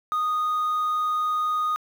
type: tone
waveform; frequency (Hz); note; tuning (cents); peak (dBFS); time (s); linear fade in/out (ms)
sine; 1238; D#6; -9; -19; 0.12-1.76; 0
effects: tanh soft clip ceiling -21 dBFS + 8-bit